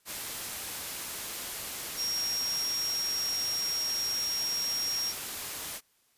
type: tone in noise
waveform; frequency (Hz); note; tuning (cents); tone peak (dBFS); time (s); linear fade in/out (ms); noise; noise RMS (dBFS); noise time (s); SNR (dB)
sine; 5588; F8; 0; -29; 1.96-5.14; 50; white; -37; 0.05-5.81; +5
effects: white hiss -69 dBFS RMS until 6.17 s + resampled to 32000 Hz